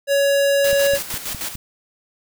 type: tone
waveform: square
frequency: 560 Hz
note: C#5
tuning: 18 cents sharp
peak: -15 dBFS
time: 0.07-0.99 s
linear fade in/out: 50 ms
type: noise with tremolo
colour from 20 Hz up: white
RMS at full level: -26 dBFS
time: 0.64-1.56 s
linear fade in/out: 5 ms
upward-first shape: square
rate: 6.5 Hz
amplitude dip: 60%
type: click train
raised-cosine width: 5 ms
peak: -20 dBFS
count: 5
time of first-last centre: 0.73-1.553 s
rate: 4.86 Hz
effects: none